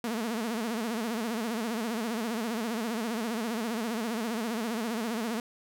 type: tone with vibrato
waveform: sawtooth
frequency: 226.7 Hz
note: A#3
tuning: 48 cents flat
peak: -26 dBFS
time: 0.04-5.4 s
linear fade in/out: 2 ms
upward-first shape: sine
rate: 15 Hz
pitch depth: 120 cents each way
effects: none